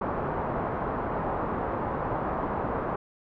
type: low-pass noise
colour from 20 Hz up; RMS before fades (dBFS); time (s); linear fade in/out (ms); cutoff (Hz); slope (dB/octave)
white; -30; 0.01-2.96; 5; 1100; 24
effects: none